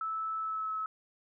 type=tone with pitch glide; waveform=sine; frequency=1310 to 1293.5 Hz; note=E6 to E6; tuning=-11 to -33 cents; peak=-32 dBFS; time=0.01-0.86 s; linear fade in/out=2 ms; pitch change=-22 cents; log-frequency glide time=0.39-0.72 s; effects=none